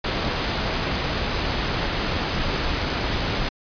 pink noise, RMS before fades -24 dBFS, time 0.04-3.49 s, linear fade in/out 5 ms, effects resampled to 11025 Hz

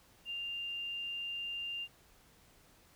sine tone, 2794 Hz, F7, in tune, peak -37 dBFS, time 0.25-1.88 s, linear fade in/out 50 ms, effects pink hiss -64 dBFS RMS until 2.95 s

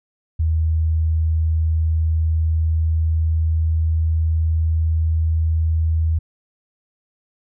sine tone with pitch glide, 79.9 to 80.41 Hz, D#2 to E2, +47 to -42 cents, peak -15 dBFS, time 0.39-6.19 s, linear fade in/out 10 ms, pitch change +11 cents, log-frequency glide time 0.82-4.78 s, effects none

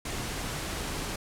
pink noise, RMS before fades -34 dBFS, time 0.05-1.16 s, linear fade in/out 5 ms, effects low-pass 11000 Hz 12 dB/octave

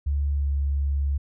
sine tone with pitch glide, 71.3 to 70.24 Hz, C#2 to C#2, +49 to +23 cents, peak -21 dBFS, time 0.06-1.18 s, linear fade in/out 10 ms, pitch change -26 cents, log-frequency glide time 0.34-0.48 s, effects none

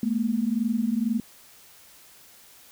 sine tone pair together, 215.9 / 238 Hz, A3 / A#3, -33 / +36 cents, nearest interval major second, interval 169 cents, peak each -25 dBFS, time 0.03-1.2 s, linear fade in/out 2 ms, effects white hiss -52 dBFS RMS until 2.71 s

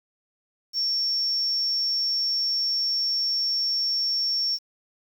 sine tone, 5470 Hz, F8, 37 cents flat, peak -22 dBFS, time 0.73-4.59 s, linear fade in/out 50 ms, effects 8-bit

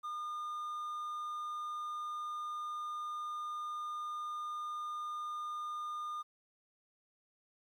triangle tone, 1214 Hz, D#6, 43 cents flat, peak -36 dBFS, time 0.03-6.23 s, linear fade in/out 20 ms, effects 12-bit

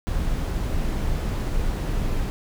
brown noise, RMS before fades -24 dBFS, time 0.07-2.3 s, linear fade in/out 0 ms, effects none

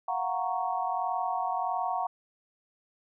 sine chord, Gb major seventh, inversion third, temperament equal, 698.5 / 740 / 932.3 / 1108.7 Hz, F5 / Gb5 / Bb5 / Db6, 0 / 0 / 0 / 0 cents, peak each -35 / -31 / -33 / -35 dBFS, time 0.08-2.07 s, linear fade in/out 5 ms, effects none

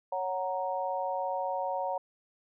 sine chord, F# major, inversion second, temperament equal, 554.4 / 740 / 932.3 Hz, C#5 / F#5 / A#5, 0 / 0 / 0 cents, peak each -34 dBFS, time 0.12-1.98 s, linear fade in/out 5 ms, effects none

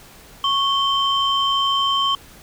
sine tone pair together, 1102 / 3117 Hz, C#6 / G7, -11 / -11 cents, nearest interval octave + tritone, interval 1800 cents, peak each -18 dBFS, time 0.44-2.15 s, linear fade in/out 2 ms, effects tanh soft clip ceiling -11 dBFS + pink hiss -45 dBFS RMS until 2.42 s

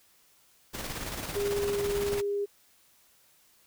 pink noise with tremolo, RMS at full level -35 dBFS, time 0.73-2.22 s, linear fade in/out 20 ms, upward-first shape square, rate 18 Hz, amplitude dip 40%
sine tone, 405.3 Hz, G#4, 42 cents flat, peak -27 dBFS, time 1.35-2.46 s, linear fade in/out 20 ms
effects white hiss -63 dBFS RMS until 3.66 s

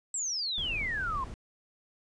sine exponential sweep, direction down, 7902 to 1017 Hz, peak -30 dBFS, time 0.14-1.24 s, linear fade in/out 2 ms
brown noise, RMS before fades -40 dBFS, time 0.58-1.34 s, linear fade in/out 0 ms
effects resampled to 22050 Hz

